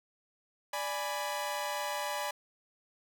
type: chord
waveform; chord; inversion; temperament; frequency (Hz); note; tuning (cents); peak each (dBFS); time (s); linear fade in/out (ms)
sawtooth; G# diminished; second; equal; 587.3 / 830.6 / 987.8; D5 / G#5 / B5; 0 / 0 / 0; -34; 0.73-2.31; 5
effects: none